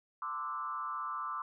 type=tone with frequency modulation; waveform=sine; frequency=1174.7 Hz; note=D6; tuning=in tune; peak=-35 dBFS; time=0.22-1.42 s; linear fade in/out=2 ms; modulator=135 Hz; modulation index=1.2; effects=none